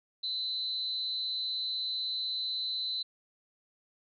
sine tone with amplitude modulation, 4030 Hz, B7, 34 cents sharp, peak -28 dBFS, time 0.23-3.03 s, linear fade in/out 10 ms, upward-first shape sine, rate 236 Hz, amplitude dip 70%, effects none

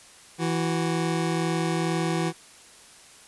25% pulse tone pair together, 164.81 / 371.8 Hz, E3 / F#4, 0 / +8 cents, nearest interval octave + major second, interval 1408 cents, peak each -21 / -26 dBFS, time 0.38-2.33 s, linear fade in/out 50 ms, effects white hiss -50 dBFS RMS until 3.27 s + resampled to 24000 Hz

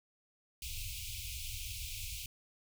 pink band-stop noise, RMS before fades -42 dBFS, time 0.62-2.26 s, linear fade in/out 2 ms, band 110 to 2300 Hz, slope 96 dB/octave, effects none

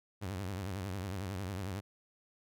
sawtooth tone with vibrato, 95.6 Hz, G2, 43 cents flat, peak -33 dBFS, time 0.21-1.81 s, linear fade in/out 20 ms, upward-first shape triangle, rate 11 Hz, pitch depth 170 cents each way, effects none

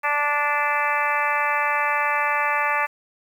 harmonic tone, 292.3 Hz, D4, 8 cents flat, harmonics 2 / 3 / 4 / 5 / 6 / 7 / 8 / 9, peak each -31 / -25 / -25 / -31 / -26 / -28 / -30 / -31 dBFS, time 0.03-2.87 s, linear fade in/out 20 ms, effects 8-bit

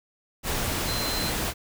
sine tone in noise, 4097 Hz, C8, 37 cents flat, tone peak -31 dBFS, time 0.85-1.33 s, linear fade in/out 50 ms, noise pink, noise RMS -28 dBFS, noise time 0.43-1.54 s, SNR -6 dB, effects none

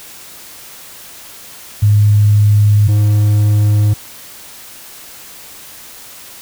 sine / triangle tone pair in turn, 104.1 / 104.68 Hz, G#2 / G#2, +5 / +14 cents, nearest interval unison, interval 9 cents, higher second, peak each -6 dBFS, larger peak neither, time 1.82-2.88 / 2.88-3.94 s, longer neither, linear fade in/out 10 ms, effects white hiss -35 dBFS RMS until 6.41 s

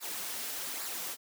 white noise with flanger, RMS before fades -38 dBFS, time 0-1.17 s, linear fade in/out 50 ms, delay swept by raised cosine 0.31 to 6.31 ms, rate 1.2 Hz, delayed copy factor -0.55, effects high-pass 200 Hz 12 dB/octave

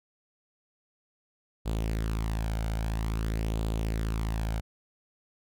sawtooth tone with flanger, 54.8 Hz, A1, 6 cents flat, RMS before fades -30 dBFS, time 1.65-4.61 s, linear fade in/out 20 ms, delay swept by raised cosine 0.26 to 1.36 ms, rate 0.5 Hz, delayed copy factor +0.5, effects none

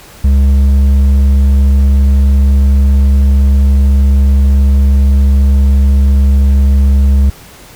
sine tone with hard clipping, 68.7 Hz, C#2, 15 cents flat, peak -6 dBFS, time 0.24-7.3 s, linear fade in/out 5 ms, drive 5 dB, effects pink hiss -36 dBFS RMS until 7.75 s

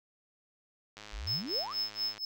click train, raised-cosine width 0.2 ms, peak -29 dBFS, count 128, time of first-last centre 0.97-2.18 s, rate 105 Hz
sine exponential sweep, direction up, 36.71 to 1381 Hz, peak -37 dBFS, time 1.12-1.74 s, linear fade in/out 20 ms
triangle tone with tremolo, 5210 Hz, E8, 21 cents flat, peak -28 dBFS, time 1.27-2.25 s, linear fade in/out 2 ms, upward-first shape sine, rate 4.2 Hz, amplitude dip 100%
effects none

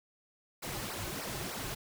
pink noise with flanger, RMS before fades -39 dBFS, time 0.62-1.75 s, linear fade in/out 10 ms, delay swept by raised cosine 0.29 to 4.39 ms, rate 3.3 Hz, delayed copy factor -0.85, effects none

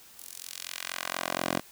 10% pulse tone with high-pass filter sweep, 44.21 Hz, F1, 22 cents sharp, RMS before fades -35 dBFS, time 0.17-1.6 s, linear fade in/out 10 ms, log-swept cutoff 11000 to 290 Hz, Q 0.79, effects white hiss -53 dBFS RMS until 1.71 s

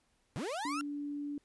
35% pulse linear sweep, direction up, 106.2 to 1397 Hz, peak -34 dBFS, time 0.36-0.81 s, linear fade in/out 0 ms
sine tone, 289.4 Hz, D4, 25 cents flat, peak -36 dBFS, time 0.65-1.38 s, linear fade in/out 2 ms
effects pink hiss -74 dBFS RMS until 1.44 s + resampled to 24000 Hz

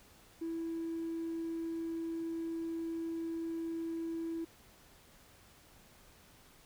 sine tone with hard clipping, 329.6 Hz, E4, in tune, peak -36 dBFS, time 0.41-4.45 s, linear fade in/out 10 ms, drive 1 dB, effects pink hiss -61 dBFS RMS until 6.65 s

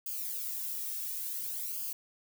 violet noise with flanger, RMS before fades -37 dBFS, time 0.06-1.93 s, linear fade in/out 5 ms, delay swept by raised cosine 0.52 to 2.02 ms, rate 0.57 Hz, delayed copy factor -0.7, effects none

